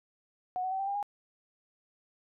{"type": "tone with pitch steps", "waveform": "sine", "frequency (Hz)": [733, 749.3, 765.9, 782.9, 800.3, 818], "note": ["F#5", "F#5", "G5", "G5", "G5", "G#5"], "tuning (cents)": [-16, 22, -40, -2, 36, -26], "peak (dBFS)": -30, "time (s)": [0.56, 1.028], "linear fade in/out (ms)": 0, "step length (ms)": 78, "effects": []}